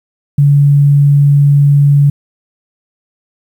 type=tone; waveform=sine; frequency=142.8 Hz; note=D3; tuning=48 cents flat; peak=-4 dBFS; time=0.38-2.1 s; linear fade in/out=5 ms; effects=7-bit